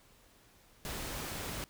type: noise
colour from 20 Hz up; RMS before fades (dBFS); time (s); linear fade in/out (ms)
pink; -40; 0.85-1.64; 0
effects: pink hiss -63 dBFS RMS until 1.69 s